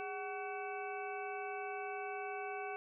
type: harmonic tone with a mistuned harmonic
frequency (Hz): 377.6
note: F#4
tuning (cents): +35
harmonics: 1 / 2 / 3 / 4 / 6 / 7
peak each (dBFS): -44 / -43 / -51 / -49 / -50 / -51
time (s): 0-2.76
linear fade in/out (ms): 0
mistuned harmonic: 1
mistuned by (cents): +140
effects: none